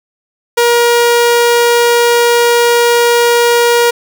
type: tone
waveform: sawtooth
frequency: 474.9 Hz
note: A#4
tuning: 32 cents sharp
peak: -3 dBFS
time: 0.57-3.91 s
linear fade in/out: 10 ms
effects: none

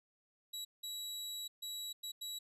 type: tone bursts at uneven times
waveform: sawtooth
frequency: 3900 Hz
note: B7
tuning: 23 cents flat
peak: -38 dBFS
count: 5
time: 0.53-0.65 / 0.83-1.48 / 1.62-1.93 / 2.03-2.12 / 2.21-2.39 s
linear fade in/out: 10 ms
effects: resampled to 32000 Hz

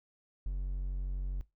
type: tone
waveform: triangle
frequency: 46.25 Hz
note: F#1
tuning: in tune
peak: -30 dBFS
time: 0.46-1.41 s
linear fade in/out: 0 ms
effects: noise-tail reverb RT60 0.2 s tail -19 dB re dry

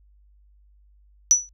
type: tone with exponential decay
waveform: sine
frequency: 5920 Hz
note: F#8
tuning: in tune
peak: -8 dBFS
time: 1.31-1.49 s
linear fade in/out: 0 ms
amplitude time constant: 38 ms
effects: added 50 Hz sine -53 dBFS peak until 1.53 s

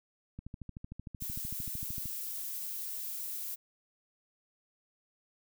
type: click train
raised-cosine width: 5 ms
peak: -30 dBFS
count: 23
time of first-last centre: 0.39-2.057 s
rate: 13.2 Hz
type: noise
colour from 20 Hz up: violet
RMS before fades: -39 dBFS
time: 1.2-3.56 s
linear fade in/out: 20 ms
effects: none

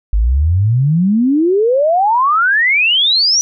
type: exponential sweep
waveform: sine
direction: up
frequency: 49 to 5960 Hz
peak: -9 dBFS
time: 0.13-3.41 s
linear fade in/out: 0 ms
effects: none

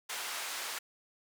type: band-pass noise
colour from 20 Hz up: pink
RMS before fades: -39 dBFS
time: 0.09-0.79 s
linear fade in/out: 10 ms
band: 1000 to 13000 Hz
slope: 12 dB/octave
effects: none

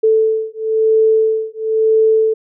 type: beating tone pair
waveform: sine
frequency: 440 / 441 Hz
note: A4 / A4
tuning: 0 / +4 cents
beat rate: 1 Hz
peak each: -14 / -14 dBFS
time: 0.03-2.34 s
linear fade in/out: 10 ms
effects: none

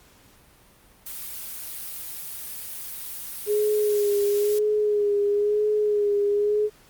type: noise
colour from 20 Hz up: blue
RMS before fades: -35 dBFS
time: 1.06-4.59 s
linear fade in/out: 5 ms
type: tone with vibrato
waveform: sine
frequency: 415.3 Hz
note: G#4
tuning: in tune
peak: -19 dBFS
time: 3.46-6.7 s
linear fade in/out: 50 ms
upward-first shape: sine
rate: 1 Hz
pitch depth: 34 cents each way
effects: pink hiss -55 dBFS RMS until 6.89 s + Opus 48 kbps

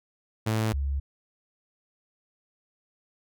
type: tone pair in turn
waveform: sawtooth / sine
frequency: 110 / 69.3 Hz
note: A2 / C#2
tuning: 0 / 0 cents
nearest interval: minor sixth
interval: 800 cents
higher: first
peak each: -20 / -25 dBFS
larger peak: first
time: 0.46-0.73 / 0.73-1 s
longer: neither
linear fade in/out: 10 ms
effects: none

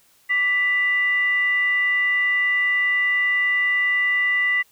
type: tone with frequency modulation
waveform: sine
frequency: 1981 Hz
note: B6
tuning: 5 cents sharp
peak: -17 dBFS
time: 0.29-4.63 s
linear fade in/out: 20 ms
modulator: 823 Hz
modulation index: 0.28
effects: white hiss -58 dBFS RMS until 4.71 s

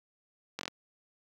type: slowing click train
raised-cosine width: 0.2 ms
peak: -18 dBFS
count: 5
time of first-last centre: 0.59-0.679 s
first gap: 21 ms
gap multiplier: 1.04
effects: high-pass 150 Hz 12 dB/octave + 10-bit

